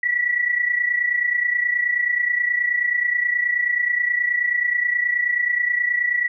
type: tone pair together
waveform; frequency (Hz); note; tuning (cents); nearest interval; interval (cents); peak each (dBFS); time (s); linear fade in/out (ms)
sine; 1941 / 1970.4; B6 / B6; -31 / -5; unison; 26; -19 / -24; 0.03-6.28; 5
effects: none